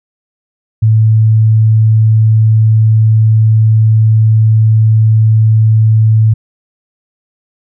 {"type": "tone", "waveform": "sine", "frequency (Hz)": 110, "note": "A2", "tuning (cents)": 0, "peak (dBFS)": -4, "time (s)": [0.82, 6.34], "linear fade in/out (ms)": 10, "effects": []}